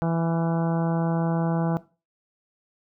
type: harmonic tone with a mistuned harmonic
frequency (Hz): 165.9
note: E3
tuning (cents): +11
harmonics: 1 / 2 / 3 / 4 / 5 / 6 / 7 / 8 / 9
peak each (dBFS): -23 / -31 / -32 / -31 / -33 / -40 / -41 / -43 / -43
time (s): 0.02-1.77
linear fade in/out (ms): 0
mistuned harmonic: 8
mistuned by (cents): +34
effects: noise-tail reverb RT60 0.3 s tail -17 dB re dry